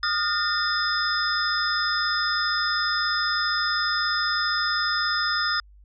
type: tone cluster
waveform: sine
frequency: 1233 / 1418 / 1816 / 3567 / 5090 Hz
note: D#6 / F6 / A#6 / A7 / D#8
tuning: -16 / +26 / -46 / +23 / +39 cents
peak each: -28 / -27 / -30 / -33 / -26 dBFS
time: 0.03-5.6 s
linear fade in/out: 2 ms
effects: added 50 Hz sine -48 dBFS peak until 5.84 s